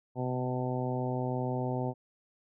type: harmonic tone with a mistuned harmonic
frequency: 126.4 Hz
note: B2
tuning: 41 cents sharp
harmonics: 1 / 2 / 3 / 4 / 5 / 6 / 7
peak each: -33 / -36 / -38 / -39 / -40 / -41 / -41 dBFS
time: 0.15-1.94 s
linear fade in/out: 50 ms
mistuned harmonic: 1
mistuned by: +24 cents
effects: none